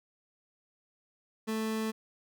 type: tone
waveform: 30% pulse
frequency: 220 Hz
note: A3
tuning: in tune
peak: -28 dBFS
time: 1.47-1.92 s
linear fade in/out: 20 ms
effects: none